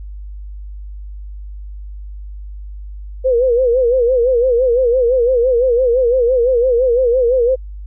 sine tone with vibrato, 493.9 Hz, B4, in tune, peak -10 dBFS, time 3.24-7.56 s, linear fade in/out 20 ms, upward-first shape sine, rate 5.9 Hz, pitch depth 110 cents each way, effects added 50 Hz sine -27 dBFS peak until 7.86 s

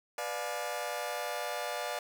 sawtooth chord, B diminished seventh, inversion none, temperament just, 493.9 / 592.7 / 711.2 / 853.4 Hz, B4 / D5 / F5 / Ab5, 0 / +16 / +31 / +47 cents, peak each -38 / -34 / -35 / -38 dBFS, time 0.18-1.99 s, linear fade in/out 2 ms, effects none

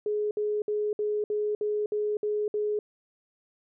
sine tone bursts, 420 Hz, G#4, 19 cents sharp, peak -25 dBFS, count 9, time 0.06-2.79 s, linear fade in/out 2 ms, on 250 ms, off 60 ms, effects none

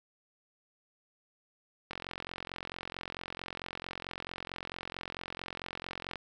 click train, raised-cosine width 0.3 ms, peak -22 dBFS, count 190, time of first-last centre 1.91-6.157 s, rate 44.5 Hz, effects none

